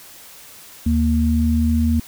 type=tone pair together; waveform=sine; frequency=77.78 / 232.9 Hz; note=D#2 / A#3; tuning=0 / -1 cents; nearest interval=octave + perfect fifth; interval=1899 cents; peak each=-17 dBFS; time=0.86-2 s; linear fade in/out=5 ms; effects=white hiss -42 dBFS RMS until 2.07 s